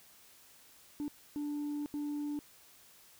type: tone bursts at uneven times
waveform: sine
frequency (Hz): 293.3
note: D4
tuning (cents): -2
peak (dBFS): -32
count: 3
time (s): 1-1.08 / 1.36-1.86 / 1.94-2.39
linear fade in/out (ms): 0
effects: tanh soft clip ceiling -33 dBFS + white hiss -60 dBFS RMS until 3.19 s